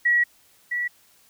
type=tone pair in turn; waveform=sine; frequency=1921 / 1942.2 Hz; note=B6 / B6; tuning=-48 / -29 cents; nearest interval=unison; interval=19 cents; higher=second; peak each=-16 / -23 dBFS; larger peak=first; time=0.05-0.24 / 0.71-0.88 s; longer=first; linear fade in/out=10 ms; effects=white hiss -58 dBFS RMS until 1.29 s